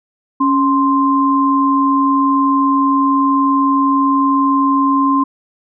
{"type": "tone pair together", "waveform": "sine", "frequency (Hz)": [277.2, 1046.5], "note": ["C#4", "C6"], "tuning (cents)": [0, 0], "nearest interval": "octave + major seventh", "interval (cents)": 2300, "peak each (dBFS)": -13, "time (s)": [0.4, 5.24], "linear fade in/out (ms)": 10, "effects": []}